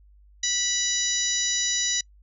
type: harmonic tone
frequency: 980 Hz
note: B5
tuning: 14 cents flat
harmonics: 2 / 3 / 4 / 5 / 6 / 7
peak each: -33 / -36 / -28 / -35 / -26 / -30 dBFS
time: 0.43-2.01 s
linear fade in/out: 5 ms
effects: noise-tail reverb RT60 0.1 s tail -26 dB re dry + added 50 Hz sine -51 dBFS peak until 2.22 s